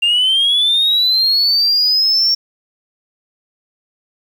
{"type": "linear sweep", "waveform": "sine", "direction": "up", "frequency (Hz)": [2770, 5510], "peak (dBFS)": -9, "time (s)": [0.02, 2.35], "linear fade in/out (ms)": 10, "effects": ["tanh soft clip ceiling -8 dBFS", "7-bit"]}